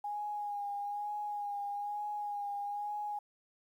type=tone with vibrato; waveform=sine; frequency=822 Hz; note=G#5; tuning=18 cents flat; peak=-35 dBFS; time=0.04-3.19 s; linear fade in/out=5 ms; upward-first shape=sine; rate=1.1 Hz; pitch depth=24 cents each way; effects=11-bit

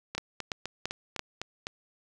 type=two click trains; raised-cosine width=0.2 ms; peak=-17 / -14 dBFS; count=7 / 4; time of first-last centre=0.15-1.669 / 0.18-1.194 s; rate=3.95 / 2.96 Hz; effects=none

